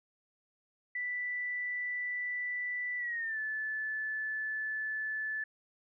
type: tone with pitch glide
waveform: sine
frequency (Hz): 1975.5 to 1739.8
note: B6 to A6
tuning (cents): 0 to -20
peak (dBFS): -33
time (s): 0.95-5.44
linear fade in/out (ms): 5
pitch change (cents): -220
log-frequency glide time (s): 2.98-3.39
effects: none